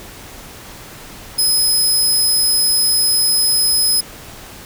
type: tone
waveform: 20% pulse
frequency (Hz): 5080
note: D#8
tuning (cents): +35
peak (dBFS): -7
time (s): 1.38-4.01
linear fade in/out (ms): 10
effects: pink hiss -36 dBFS RMS until 4.65 s